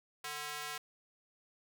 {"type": "tone with high-pass filter", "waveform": "square", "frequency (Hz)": 148.7, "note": "D3", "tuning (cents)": 22, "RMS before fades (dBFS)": -42, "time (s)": [0.24, 0.78], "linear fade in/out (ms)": 5, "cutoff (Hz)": 1200, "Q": 0.76, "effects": []}